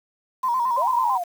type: tone with vibrato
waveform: sine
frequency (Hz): 987.8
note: B5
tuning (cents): 0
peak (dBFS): -19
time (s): 0.43-1.18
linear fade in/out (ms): 10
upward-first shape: square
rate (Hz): 9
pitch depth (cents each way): 73
type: exponential two-way sweep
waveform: sine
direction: up then down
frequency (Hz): 523.3 to 1042 to 679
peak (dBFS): -24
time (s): 0.77-1.24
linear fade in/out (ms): 10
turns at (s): 0.92
effects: 7-bit